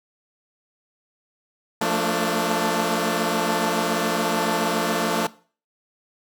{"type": "chord", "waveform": "10% pulse", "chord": "Bb major seventh", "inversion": "second", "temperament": "equal with one note detuned", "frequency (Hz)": [174.61, 220, 227.1, 293.7], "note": ["F3", "A3", "Bb3", "D4"], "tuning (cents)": [0, 0, -45, 0], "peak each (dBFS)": -18, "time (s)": [1.81, 5.27], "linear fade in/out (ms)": 5, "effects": ["noise-tail reverb RT60 0.4 s tail -19 dB re dry"]}